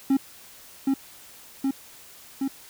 triangle tone with echo, 270.7 Hz, C#4, 41 cents flat, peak -15 dBFS, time 0.1-0.17 s, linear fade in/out 5 ms, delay 770 ms, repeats 3, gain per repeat -2 dB, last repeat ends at 2.48 s, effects white hiss -48 dBFS RMS until 2.69 s

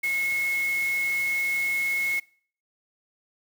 sine tone in noise, 2176 Hz, C#7, 33 cents flat, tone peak -23 dBFS, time 0.03-2.2 s, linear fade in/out 10 ms, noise white, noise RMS -39 dBFS, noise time 0.03-2.2 s, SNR +13 dB, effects noise-tail reverb RT60 0.5 s tail -23 dB re dry

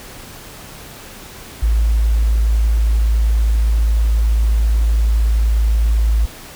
sine tone, 55 Hz, A1, in tune, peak -11 dBFS, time 1.62-6.26 s, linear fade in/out 10 ms, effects pink hiss -36 dBFS RMS until 6.55 s

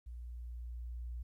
sine tone with level ramp, 59.7 Hz, A#1, 42 cents sharp, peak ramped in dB -43 to -38 dBFS, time 0.06-1.23 s, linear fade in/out 10 ms, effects tanh soft clip ceiling -35 dBFS + 13-bit

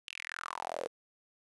sawtooth tone with high-pass filter sweep, 42.44 Hz, F1, 49 cents flat, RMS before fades -41 dBFS, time 0.07-0.88 s, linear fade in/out 10 ms, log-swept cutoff 3000 to 460 Hz, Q 6.3, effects resampled to 24000 Hz + 10-bit

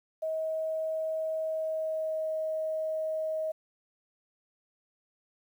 sine tone with pitch glide, 636 to 631.2 Hz, D#5 to D#5, +38 to +25 cents, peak -29 dBFS, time 0.22-3.52 s, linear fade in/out 10 ms, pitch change -13 cents, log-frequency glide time 1.37-2.31 s, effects 10-bit

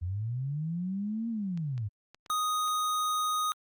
sine linear two-way sweep, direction up then down, 83.3 to 233.9 to 96.1 Hz, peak -30 dBFS, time 0.01-1.89 s, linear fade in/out 20 ms, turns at 1.29 s
clicks, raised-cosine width 0.2 ms, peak -33 dBFS, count 5, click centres 1.575 / 1.779 / 2.146 / 2.262 / 2.677 s
square tone, 1244.5 Hz, D#6, in tune, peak -28 dBFS, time 2.3-3.52 s, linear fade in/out 0 ms
effects Opus 32 kbps

